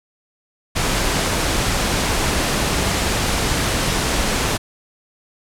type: noise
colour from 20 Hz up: pink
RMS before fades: -19 dBFS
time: 0.75-4.58 s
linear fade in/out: 20 ms
effects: low-pass 10000 Hz 12 dB/octave